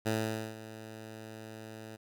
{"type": "tone with ADSR envelope", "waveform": "10% pulse", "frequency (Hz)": 110, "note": "A2", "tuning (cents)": 0, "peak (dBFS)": -20, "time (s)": [0.05, 1.97], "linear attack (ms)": 22, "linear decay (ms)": 470, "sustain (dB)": -16, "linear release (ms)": 17, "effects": []}